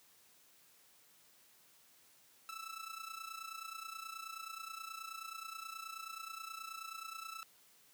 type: tone with amplitude modulation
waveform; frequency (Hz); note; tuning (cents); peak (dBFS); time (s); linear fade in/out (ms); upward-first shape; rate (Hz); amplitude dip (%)
sawtooth; 1318.5; E6; 0; -38; 2.49-7.43; 0; sine; 29.4; 75
effects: white hiss -66 dBFS RMS until 7.93 s + high-pass 100 Hz 12 dB/octave